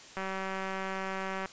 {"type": "click train", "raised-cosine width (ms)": 0.5, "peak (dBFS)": -21, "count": 247, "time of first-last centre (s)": [0.17, 1.458], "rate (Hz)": 191, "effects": ["white hiss -50 dBFS RMS until 1.52 s", "resampled to 16000 Hz"]}